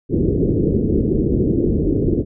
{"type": "low-pass noise", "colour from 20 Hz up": "white", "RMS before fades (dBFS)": -17, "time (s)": [0.09, 2.25], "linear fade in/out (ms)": 50, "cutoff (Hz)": 430, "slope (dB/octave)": 48, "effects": []}